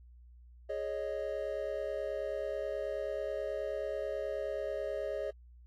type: chord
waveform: triangle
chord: Ab suspended fourth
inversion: none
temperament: just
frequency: 415.3 / 553.7 / 623 Hz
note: Ab4 / Db5 / Eb5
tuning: 0 / -2 / +2 cents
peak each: -38 / -36 / -36 dBFS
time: 0.69-5.31 s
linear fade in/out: 10 ms
effects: added 60 Hz sine -53 dBFS peak until 5.66 s + AAC 48 kbps